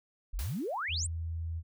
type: exponential sweep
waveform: sine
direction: up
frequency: 34.36 to 9010 Hz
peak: -32 dBFS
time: 0.33-1.07 s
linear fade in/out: 10 ms
type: noise with exponential decay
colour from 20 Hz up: white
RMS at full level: -42 dBFS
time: 0.39-0.95 s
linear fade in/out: 0 ms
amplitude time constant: 120 ms
type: tone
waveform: sine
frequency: 82.41 Hz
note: E2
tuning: in tune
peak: -33 dBFS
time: 0.88-1.63 s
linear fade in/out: 50 ms
effects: none